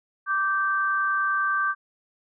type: tone pair together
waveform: sine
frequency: 1170 / 1560.1 Hz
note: D6 / G6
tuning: -7 / -9 cents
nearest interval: perfect fourth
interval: 498 cents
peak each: -24 dBFS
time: 0.26-1.75 s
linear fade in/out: 50 ms
effects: none